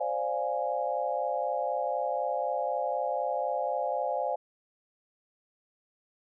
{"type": "chord", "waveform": "sine", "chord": "D half-diminished seventh", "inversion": "third", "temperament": "equal", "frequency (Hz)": [523.3, 587.3, 698.5, 830.6], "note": ["C5", "D5", "F5", "Ab5"], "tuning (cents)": [0, 0, 0, 0], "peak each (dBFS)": -33, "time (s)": [0, 4.36], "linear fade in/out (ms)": 10, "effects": []}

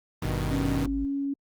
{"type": "chord", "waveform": "sawtooth", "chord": "G augmented", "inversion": "none", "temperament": "equal", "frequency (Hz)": [98, 123.47, 155.56], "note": ["G2", "B2", "D#3"], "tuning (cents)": [0, 0, 0], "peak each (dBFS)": -28, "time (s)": [0.22, 0.86], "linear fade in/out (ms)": 5}
{"type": "tone", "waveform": "triangle", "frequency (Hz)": 51.91, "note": "G#1", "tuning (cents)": 0, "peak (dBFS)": -29, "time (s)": [0.25, 1.05], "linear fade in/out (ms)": 0}
{"type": "tone with pitch glide", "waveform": "sine", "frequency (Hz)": [275.8, 278.8], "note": ["C#4", "C#4"], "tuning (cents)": [-9, 10], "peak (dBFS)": -26, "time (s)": [0.51, 1.34], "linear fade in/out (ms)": 10, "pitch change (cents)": 19, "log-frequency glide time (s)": [0.95, 1.15]}
{"effects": ["Opus 24 kbps"]}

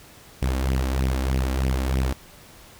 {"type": "tone with flanger", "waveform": "sawtooth", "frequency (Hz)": 65.41, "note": "C2", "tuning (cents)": 0, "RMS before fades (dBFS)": -23, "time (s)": [0.42, 2.13], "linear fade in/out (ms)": 5, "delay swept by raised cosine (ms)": [0.35, 3.75], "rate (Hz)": 3.2, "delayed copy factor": 0.65, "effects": ["pink hiss -48 dBFS RMS until 2.79 s"]}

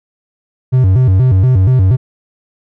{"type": "tone with vibrato", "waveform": "triangle", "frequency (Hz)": 110, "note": "A2", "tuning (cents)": 0, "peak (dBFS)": -4, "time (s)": [0.72, 1.97], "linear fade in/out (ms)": 20, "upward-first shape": "square", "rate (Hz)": 4.2, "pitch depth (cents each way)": 270, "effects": []}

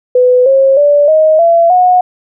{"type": "tone with pitch steps", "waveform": "sine", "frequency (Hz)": [500, 539, 581, 626.3, 675.2, 727.8], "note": ["B4", "C#5", "D5", "D#5", "E5", "F#5"], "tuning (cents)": [21, -49, -19, 11, 41, -29], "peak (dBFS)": -4, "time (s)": [0.15, 2.01], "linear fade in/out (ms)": 5, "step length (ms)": 310, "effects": []}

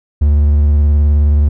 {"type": "tone with vibrato", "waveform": "triangle", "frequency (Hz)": 73.42, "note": "D2", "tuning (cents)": 0, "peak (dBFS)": -5, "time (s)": [0.21, 1.49], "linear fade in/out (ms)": 10, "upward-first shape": "sine", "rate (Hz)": 19, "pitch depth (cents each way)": 45, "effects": []}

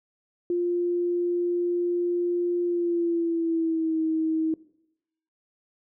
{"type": "tone with pitch glide", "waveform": "sine", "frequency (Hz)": [350, 319.1], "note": ["F4", "D#4"], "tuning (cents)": [4, 44], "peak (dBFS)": -22, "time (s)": [0.5, 4.54], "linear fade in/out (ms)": 2, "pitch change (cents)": -160, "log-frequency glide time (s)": [2.64, 4], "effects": ["noise-tail reverb RT60 0.8 s tail -20 dB re dry"]}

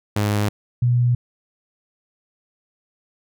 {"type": "tone pair in turn", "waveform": ["sawtooth", "sine"], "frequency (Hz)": [103.83, 121.92], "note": ["G#2", "B2"], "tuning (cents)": [0, -22], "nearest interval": "minor third", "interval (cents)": 278, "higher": "second", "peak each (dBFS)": -14, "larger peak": "neither", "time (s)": [[0.16, 0.49], [0.82, 1.15]], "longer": "neither", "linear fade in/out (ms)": 5, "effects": []}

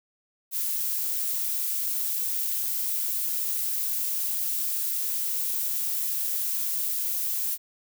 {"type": "noise", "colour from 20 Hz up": "violet", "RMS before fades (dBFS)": -28, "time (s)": [0.51, 7.58], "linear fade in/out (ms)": 50, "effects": []}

